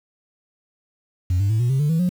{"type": "tone with pitch steps", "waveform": "sine", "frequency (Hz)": [90.3, 99.62, 109.9, 121.23, 133.74, 147.54, 162.77, 179.56], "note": ["F#2", "G2", "A2", "B2", "C3", "D3", "E3", "F3"], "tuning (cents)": [-42, 28, -2, -32, 38, 8, -22, 48], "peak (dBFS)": -14, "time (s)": [1.3, 2.092], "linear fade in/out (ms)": 5, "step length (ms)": 99, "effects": ["tanh soft clip ceiling -15 dBFS", "7-bit"]}